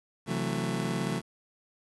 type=chord; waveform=30% pulse; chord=F# half-diminished seventh; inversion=second; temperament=just; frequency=133.2 / 166.5 / 185 / 222 Hz; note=C3 / E3 / F#3 / A3; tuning=+31 / +18 / 0 / +16 cents; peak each=-32 dBFS; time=0.26-1.22 s; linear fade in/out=50 ms; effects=resampled to 24000 Hz + 9-bit